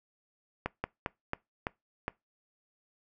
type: slowing click train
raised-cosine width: 0.5 ms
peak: -16 dBFS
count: 6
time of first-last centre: 0.66-2.081 s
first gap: 180 ms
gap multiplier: 1.23
effects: noise-tail reverb RT60 0.2 s tail -23 dB re dry